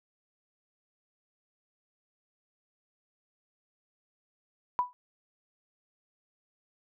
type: tone with exponential decay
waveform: sine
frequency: 987.8 Hz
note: B5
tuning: in tune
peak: -20 dBFS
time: 4.79-4.93 s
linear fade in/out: 0 ms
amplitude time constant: 30 ms
effects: none